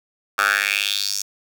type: tone with high-pass filter sweep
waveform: 10% pulse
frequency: 100.6 Hz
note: G2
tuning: 45 cents sharp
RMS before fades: -21 dBFS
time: 0.38-1.22 s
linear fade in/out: 5 ms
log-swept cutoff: 1200 to 6200 Hz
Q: 3.9
effects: none